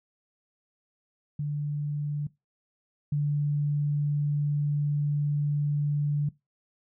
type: tone pair in turn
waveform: sine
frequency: 146.83 / 146.21 Hz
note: D3 / D3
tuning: 0 / -7 cents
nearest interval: unison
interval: 7 cents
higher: first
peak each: -27 / -23 dBFS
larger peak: second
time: 1.39-2.27 / 3.12-6.29 s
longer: second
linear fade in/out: 5 ms
effects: noise-tail reverb RT60 0.2 s tail -20 dB re dry